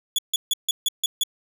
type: tone bursts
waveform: sawtooth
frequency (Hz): 3394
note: G#7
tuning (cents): +37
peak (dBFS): -16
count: 7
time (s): 0.16-1.235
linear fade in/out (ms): 2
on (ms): 25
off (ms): 150
effects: none